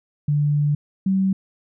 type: tone pair in turn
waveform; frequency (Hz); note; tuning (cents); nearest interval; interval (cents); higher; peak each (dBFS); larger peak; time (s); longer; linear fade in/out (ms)
sine; 146.83 / 191.55; D3 / G3; 0 / -40; perfect fourth; 460; second; -16; neither; 0.28-0.75 / 1.06-1.33; first; 5
effects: none